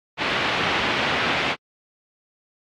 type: low-pass noise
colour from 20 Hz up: white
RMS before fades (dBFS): -23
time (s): 0.17-1.56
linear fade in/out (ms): 50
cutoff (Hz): 3100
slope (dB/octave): 24
effects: high-pass 100 Hz 12 dB/octave + AAC 64 kbps